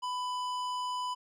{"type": "tone with hard clipping", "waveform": "sine", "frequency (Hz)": 997, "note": "B5", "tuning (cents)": 16, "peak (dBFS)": -34, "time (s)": [0.02, 1.15], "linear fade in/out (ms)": 20, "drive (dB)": 13, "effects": []}